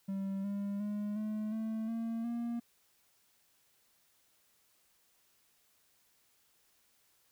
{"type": "tone with pitch steps", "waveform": "triangle", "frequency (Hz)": [194.6, 200.9, 207.4, 214.1, 221, 228.1, 235.5], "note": ["G3", "G3", "G#3", "A3", "A3", "A#3", "A#3"], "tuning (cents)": [-12, 43, -2, -47, 8, -37, 18], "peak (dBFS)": -32, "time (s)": [0.08, 2.6], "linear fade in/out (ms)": 10, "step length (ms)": 360, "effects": ["white hiss -71 dBFS RMS until 7.31 s"]}